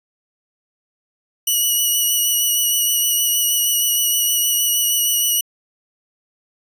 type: tone with vibrato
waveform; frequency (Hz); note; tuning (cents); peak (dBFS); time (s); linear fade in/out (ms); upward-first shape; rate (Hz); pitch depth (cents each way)
5% pulse; 2928; F#7; -19; -7; 1.47-5.41; 5; sine; 6.4; 18
effects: resampled to 32000 Hz